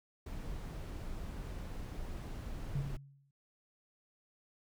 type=noise; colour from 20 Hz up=brown; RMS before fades=-42 dBFS; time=0.26-2.97 s; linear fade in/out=5 ms
type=tone with exponential decay; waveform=sine; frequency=139.1 Hz; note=C#3; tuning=6 cents sharp; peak=-31 dBFS; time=2.75-3.31 s; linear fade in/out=5 ms; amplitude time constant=120 ms
effects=none

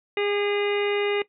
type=harmonic tone with a mistuned harmonic; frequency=408.9 Hz; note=G#4; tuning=27 cents flat; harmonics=1 / 2 / 3 / 4 / 5 / 6 / 7 / 9; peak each=-23 / -34 / -37 / -40 / -30 / -32 / -35 / -43 dBFS; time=0.17-1.22 s; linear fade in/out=2 ms; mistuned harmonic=3; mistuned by=-18 cents; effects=noise-tail reverb RT60 0.1 s tail -17 dB re dry

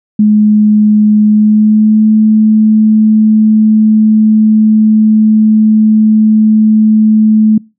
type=tone with pitch glide; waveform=sine; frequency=211.5 to 216.4 Hz; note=G#3 to A3; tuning=+32 to -29 cents; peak=-3 dBFS; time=0.19-7.58 s; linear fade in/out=5 ms; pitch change=+39 cents; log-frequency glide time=1.25-2.07 s; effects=noise-tail reverb RT60 0.3 s tail -26 dB re dry

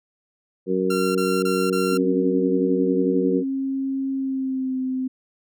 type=harmonic tone; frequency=93.4 Hz; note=F#2; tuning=17 cents sharp; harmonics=2 / 3 / 4 / 5; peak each=-25 / -27 / -23 / -24 dBFS; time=0.66-3.44 s; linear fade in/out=50 ms
type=tone bursts; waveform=sawtooth; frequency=1373 Hz; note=F6; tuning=30 cents flat; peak=-23 dBFS; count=4; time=0.9-1.975 s; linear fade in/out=5 ms; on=250 ms; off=25 ms
type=tone with pitch glide; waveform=sine; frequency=269.1 to 259 Hz; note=C4 to C4; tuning=+49 to -17 cents; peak=-22 dBFS; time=1.92-5.08 s; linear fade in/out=10 ms; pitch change=-66 cents; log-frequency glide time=4.14-4.78 s
effects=none

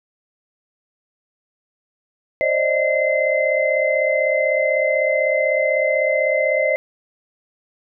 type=tone cluster; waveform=sine; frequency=532 / 596 / 632 / 2063 Hz; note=C5 / D5 / D#5 / C7; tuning=+29 / +25 / +27 / -25 cents; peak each=-21 dBFS; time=2.41-6.76 s; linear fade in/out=0 ms; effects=none

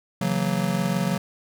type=chord; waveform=square; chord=F# dominant seventh; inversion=second; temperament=just; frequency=138.75 / 166.5 / 185 / 231.2 Hz; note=C#3 / E3 / F#3 / A#3; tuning=+2 / +18 / 0 / -14 cents; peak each=-30 / -30 / -25 / -31 dBFS; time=0.21-1.18 s; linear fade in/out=5 ms; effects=none

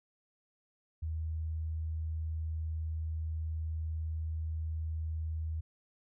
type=tone; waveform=sine; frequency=79.6 Hz; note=D#2; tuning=40 cents sharp; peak=-33 dBFS; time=1.02-5.61 s; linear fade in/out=10 ms; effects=none

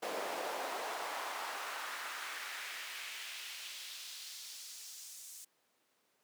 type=noise with high-pass filter sweep; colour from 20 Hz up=brown; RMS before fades=-43 dBFS; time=0.02-5.45 s; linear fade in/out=10 ms; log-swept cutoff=490 to 7700 Hz; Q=1.4; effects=pink hiss -75 dBFS RMS until 6.23 s + high-pass 300 Hz 12 dB/octave

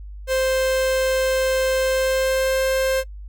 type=tone with pitch glide; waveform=45% pulse; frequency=523.3 to 526.9 Hz; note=C5 to C5; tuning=0 to +12 cents; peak=-18 dBFS; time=0.27-3.04 s; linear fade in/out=50 ms; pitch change=+12 cents; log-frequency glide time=1.81-2.62 s; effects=noise-tail reverb RT60 0.1 s tail -21 dB re dry + added 50 Hz sine -33 dBFS peak until 3.28 s

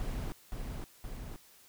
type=noise with echo; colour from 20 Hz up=brown; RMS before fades=-36 dBFS; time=0-0.32 s; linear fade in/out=0 ms; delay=520 ms; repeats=2; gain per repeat=-3 dB; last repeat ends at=1.36 s; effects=white hiss -60 dBFS RMS until 1.68 s

